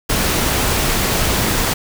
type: noise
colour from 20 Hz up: pink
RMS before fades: -17 dBFS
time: 0.09-1.74 s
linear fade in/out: 10 ms
effects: none